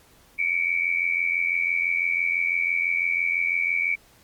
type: tone pair together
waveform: sine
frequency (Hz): 2240 / 2326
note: C#7 / D7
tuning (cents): +18 / -17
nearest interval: minor second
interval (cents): 65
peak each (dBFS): -24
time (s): 0.38-3.96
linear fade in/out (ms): 20
effects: pink hiss -56 dBFS RMS until 4.23 s + Opus 48 kbps

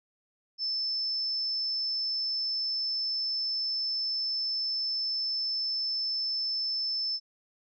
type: tone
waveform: sine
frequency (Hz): 5274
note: E8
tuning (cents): 0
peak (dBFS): -28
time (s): 0.58-7.2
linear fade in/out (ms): 50
effects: none

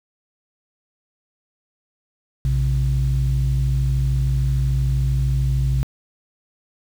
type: tone pair together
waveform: sine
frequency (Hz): 59.38 / 132.5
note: A#1 / C3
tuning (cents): +33 / +22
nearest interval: octave + major second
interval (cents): 1389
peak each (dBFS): -18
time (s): 2.45-5.83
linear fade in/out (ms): 0
effects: tanh soft clip ceiling -11 dBFS + 7-bit

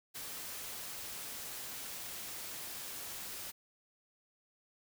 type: noise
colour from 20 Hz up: white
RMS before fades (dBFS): -44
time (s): 0.14-3.52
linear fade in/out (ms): 20
effects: none

